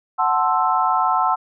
sine chord, F# half-diminished seventh, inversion none, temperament equal, 740 / 880 / 1046.5 / 1318.5 Hz, F#5 / A5 / C6 / E6, 0 / 0 / 0 / 0 cents, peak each -21 dBFS, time 0.18-1.36 s, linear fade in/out 20 ms, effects none

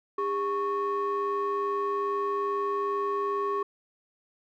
triangle ring-modulated tone, 351.9 Hz, F4, 13 cents sharp, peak -21 dBFS, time 0.18-3.63 s, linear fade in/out 5 ms, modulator 755 Hz, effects none

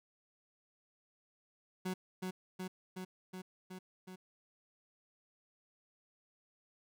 30% pulse tone with echo, 185 Hz, F#3, in tune, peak -33 dBFS, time 1.85-1.94 s, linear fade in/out 10 ms, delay 370 ms, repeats 6, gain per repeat -2 dB, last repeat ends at 4.16 s, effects none

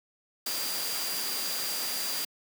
sine tone in noise, 4765 Hz, D8, 24 cents sharp, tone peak -35 dBFS, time 0.46-2.25 s, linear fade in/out 5 ms, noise white, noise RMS -33 dBFS, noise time 0.46-2.25 s, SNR -5 dB, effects high-pass 200 Hz 12 dB/octave

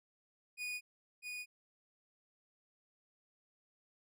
40% pulse tone with echo, 2467 Hz, D#7, 15 cents flat, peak -38 dBFS, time 0.57-0.81 s, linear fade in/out 50 ms, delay 650 ms, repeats 1, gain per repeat -3 dB, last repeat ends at 1.46 s, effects resampled to 32000 Hz

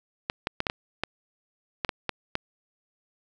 clicks, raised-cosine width 0.3 ms, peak -10 dBFS, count 10, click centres 0.299 / 0.471 / 0.604 / 0.668 / 0.699 / 1.036 / 1.848 / 1.892 / 2.093 / 2.354 s, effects none

